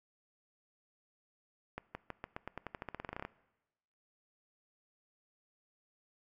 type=accelerating click train; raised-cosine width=0.5 ms; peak=-25 dBFS; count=20; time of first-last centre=1.78-3.25 s; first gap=170 ms; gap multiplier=0.9; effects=noise-tail reverb RT60 1.0 s tail -20 dB re dry